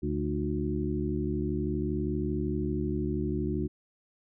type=harmonic tone with a mistuned harmonic; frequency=72.7 Hz; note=D2; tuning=17 cents flat; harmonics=1 / 2 / 3 / 4 / 5; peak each=-34 / -34 / -34 / -34 / -34 dBFS; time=0.02-3.68 s; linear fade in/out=20 ms; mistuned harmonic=4; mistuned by=+71 cents; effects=none